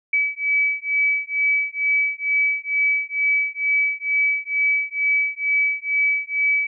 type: beating tone pair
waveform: sine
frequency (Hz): 2288 / 2290.2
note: D7 / D7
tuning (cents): -46 / -44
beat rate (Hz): 2.2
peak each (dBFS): -21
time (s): 0.13-6.67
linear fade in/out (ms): 5
effects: none